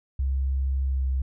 sine tone with pitch glide, 66.9 to 65.75 Hz, C2 to C2, +39 to +9 cents, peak -22 dBFS, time 0.19-1.22 s, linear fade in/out 5 ms, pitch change -30 cents, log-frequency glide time 0.85-1.06 s, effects none

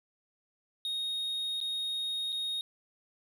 triangle tone with dropouts, 3729 Hz, A#7, in tune, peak -30 dBFS, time 0.85-2.61 s, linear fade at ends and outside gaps 1 ms, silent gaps 1.603-1.612 / 2.322-2.326 s, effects none

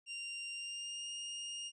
sawtooth tone with pitch glide, 2780 to 2835 Hz, F7 to F7, -9 to +25 cents, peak -38 dBFS, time 0.06-1.72 s, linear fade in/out 50 ms, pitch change +34 cents, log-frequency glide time 0.53-1.1 s, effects resampled to 22050 Hz

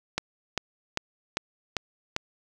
click train, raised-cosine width 0.2 ms, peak -9 dBFS, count 6, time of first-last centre 0.18-2.164 s, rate 2.52 Hz, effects none

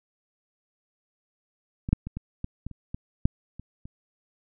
clicks, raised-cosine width 5 ms, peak -18 / -6 / -21 / -20 / -18 / -21 / -29 / -20 / -7 / -27 / -28 dBFS, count 11, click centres 1.889 / 1.93 / 2.07 / 2.17 / 2.444 / 2.666 / 2.713 / 2.945 / 3.255 / 3.596 / 3.855 s, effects none

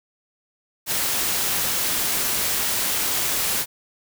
white noise, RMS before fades -23 dBFS, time 0.86-3.66 s, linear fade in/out 50 ms, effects none

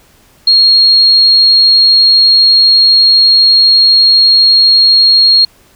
sine tone, 4272 Hz, C8, 35 cents sharp, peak -3 dBFS, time 0.47-5.45 s, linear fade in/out 5 ms, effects pink hiss -46 dBFS RMS until 5.75 s

